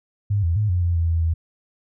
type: tone with pitch steps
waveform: sine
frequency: 101.8 / 84 / 106 / 89 / 86.3 / 83.4 / 82.8 / 81.8 Hz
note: G#2 / E2 / G#2 / F2 / F2 / E2 / E2 / E2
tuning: -34 / +33 / +36 / +33 / -20 / +21 / +8 / -13 cents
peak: -17 dBFS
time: 0.3-1.34 s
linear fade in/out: 10 ms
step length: 130 ms
effects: none